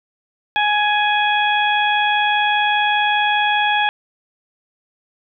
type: harmonic tone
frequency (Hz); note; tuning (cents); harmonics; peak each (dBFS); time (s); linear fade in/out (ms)
835; G#5; +9; 1 / 2 / 3 / 4; -17 / -20 / -22 / -23; 0.56-3.89; 0
effects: none